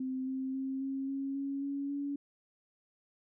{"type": "tone with pitch steps", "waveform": "sine", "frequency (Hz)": [260.2, 263.4, 266.6, 269.8, 273.1, 276.5, 279.8, 283.3], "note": ["C4", "C4", "C4", "C#4", "C#4", "C#4", "C#4", "C#4"], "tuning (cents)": [-9, 12, 33, -47, -26, -4, 16, 38], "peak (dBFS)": -33, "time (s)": [0, 2.16], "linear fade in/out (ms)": 5, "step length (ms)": 270, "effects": []}